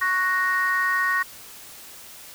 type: chord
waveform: sine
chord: F# major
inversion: second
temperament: equal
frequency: 1108.7 / 1480 / 1864.7 Hz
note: C#6 / F#6 / A#6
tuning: 0 / 0 / 0 cents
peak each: -24 / -26 / -21 dBFS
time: 0.01-1.23 s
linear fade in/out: 10 ms
effects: tanh soft clip ceiling -13 dBFS + white hiss -43 dBFS RMS until 2.34 s